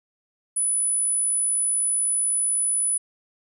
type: tone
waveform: sine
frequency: 9956 Hz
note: D#9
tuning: in tune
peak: -20 dBFS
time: 0.56-2.98 s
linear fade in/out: 10 ms
effects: none